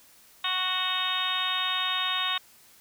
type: harmonic tone with a mistuned harmonic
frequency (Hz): 370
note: F#4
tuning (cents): 0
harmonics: 2 / 3 / 4 / 5 / 6 / 7 / 8 / 9 / 10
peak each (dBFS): -40 / -32 / -37 / -37 / -39 / -36 / -34 / -37 / -29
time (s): 0.44-2.38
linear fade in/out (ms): 5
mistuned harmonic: 9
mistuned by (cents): -42
effects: white hiss -56 dBFS RMS until 2.8 s